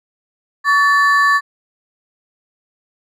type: ring-modulated tone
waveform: triangle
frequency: 1443 Hz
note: F#6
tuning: 44 cents flat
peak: -5 dBFS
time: 0.64-1.41 s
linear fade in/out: 50 ms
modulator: 312 Hz
effects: none